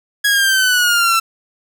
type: exponential sweep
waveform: sawtooth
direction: down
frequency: 1668 to 1331 Hz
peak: -8 dBFS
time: 0.24-1.2 s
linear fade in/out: 10 ms
effects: none